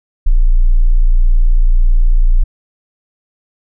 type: tone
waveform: sine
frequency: 29.14 Hz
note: A#0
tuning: in tune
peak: -5 dBFS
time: 0.26-2.44 s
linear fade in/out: 10 ms
effects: none